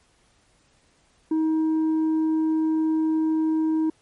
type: tone with tanh clipping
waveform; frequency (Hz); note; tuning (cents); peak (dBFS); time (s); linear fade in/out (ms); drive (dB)
sine; 316.6; D#4; +30; -20; 1.31-3.9; 5; 3
effects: pink hiss -62 dBFS RMS until 4.01 s + MP3 48 kbps